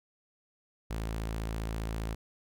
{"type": "tone", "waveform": "sawtooth", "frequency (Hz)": 55, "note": "A1", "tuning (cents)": 0, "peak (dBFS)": -29, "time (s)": [0.9, 2.15], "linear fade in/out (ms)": 10, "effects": []}